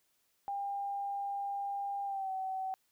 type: tone with pitch glide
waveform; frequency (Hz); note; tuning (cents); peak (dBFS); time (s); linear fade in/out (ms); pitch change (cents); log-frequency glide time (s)
sine; 800 to 760.4; G5 to F#5; +35 to +47; -34; 0.48-2.74; 0; -88; 2.05-2.31
effects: white hiss -75 dBFS RMS until 2.91 s